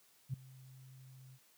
sine tone with ADSR envelope, 130.81 Hz, C3, in tune, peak -32 dBFS, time 0.29-1.39 s, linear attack 45 ms, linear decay 6 ms, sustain -21 dB, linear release 54 ms, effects white hiss -68 dBFS RMS until 1.57 s + high-pass 80 Hz 12 dB/octave

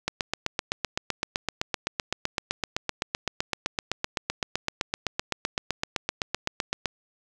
click train, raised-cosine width 0.2 ms, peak -8 dBFS, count 54, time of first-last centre 0.08-6.857 s, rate 7.82 Hz, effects none

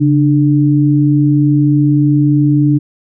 sine tone pair together, 140.5 / 297.2 Hz, C#3 / D4, +24 / +21 cents, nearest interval octave + minor second, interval 1297 cents, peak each -10 dBFS, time 0-2.79 s, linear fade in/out 20 ms, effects none

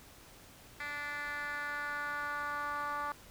10% pulse tone with band-pass filter sweep, 291.3 Hz, D4, 14 cents flat, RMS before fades -38 dBFS, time 0.8-3.12 s, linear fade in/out 2 ms, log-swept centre 2100 to 1100 Hz, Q 2.8, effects pink hiss -56 dBFS RMS until 3.3 s

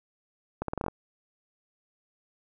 accelerating click train, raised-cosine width 1 ms, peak -16 dBFS, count 8, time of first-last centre 0.62-0.883 s, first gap 63 ms, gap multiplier 0.82, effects none

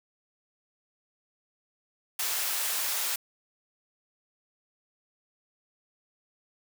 white high-pass noise, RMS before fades -30 dBFS, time 2.19-3.16 s, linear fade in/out 5 ms, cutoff 660 Hz, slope 12 dB/octave, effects none

